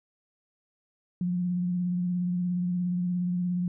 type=tone with vibrato; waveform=sine; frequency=178.2 Hz; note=F3; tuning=35 cents sharp; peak=-25 dBFS; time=1.21-3.68 s; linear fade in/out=2 ms; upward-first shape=triangle; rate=17 Hz; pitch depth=33 cents each way; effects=none